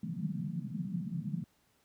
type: band-pass noise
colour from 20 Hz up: white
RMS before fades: -37 dBFS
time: 0.03-1.44 s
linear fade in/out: 5 ms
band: 150 to 200 Hz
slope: 48 dB/octave
effects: pink hiss -71 dBFS RMS until 1.84 s + high-pass 60 Hz 12 dB/octave